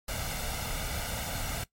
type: noise with comb filter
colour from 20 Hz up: pink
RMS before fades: -34 dBFS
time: 0.08-1.64 s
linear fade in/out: 5 ms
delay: 1.4 ms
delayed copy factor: +0.65
effects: noise-tail reverb RT60 0.1 s tail -18 dB re dry + MP3 64 kbps